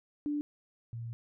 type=tone pair in turn; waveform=sine; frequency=293.7 / 116.22 Hz; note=D4 / A#2; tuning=0 / -5 cents; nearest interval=octave + major third; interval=1605 cents; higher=first; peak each=-30 / -37 dBFS; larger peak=first; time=0.26-0.41 / 0.93-1.13 s; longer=second; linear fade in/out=0 ms; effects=none